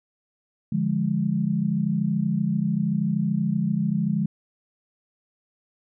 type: chord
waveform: sine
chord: D diminished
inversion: none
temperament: equal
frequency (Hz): 146.83 / 174.61 / 207.7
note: D3 / F3 / Ab3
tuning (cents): 0 / 0 / 0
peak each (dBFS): -27 / -25 / -24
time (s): 0.72-4.26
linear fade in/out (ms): 5
effects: none